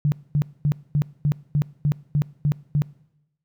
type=tone bursts; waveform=sine; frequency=146.83 Hz; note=D3; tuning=in tune; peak=-16 dBFS; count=10; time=0.05-2.82 s; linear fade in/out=0 ms; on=70 ms; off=230 ms; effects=noise-tail reverb RT60 0.9 s tail -22 dB re dry